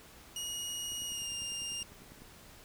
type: tone with pitch glide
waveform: 20% pulse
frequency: 2884 to 2808 Hz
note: F#7 to F7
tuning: -45 to +9 cents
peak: -31 dBFS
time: 0.36-1.83 s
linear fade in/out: 2 ms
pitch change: -46 cents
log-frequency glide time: 1.06-1.3 s
type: click train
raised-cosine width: 3 ms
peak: -40 dBFS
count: 14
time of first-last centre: 0.92-2.22 s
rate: 10 Hz
effects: pink hiss -55 dBFS RMS until 2.64 s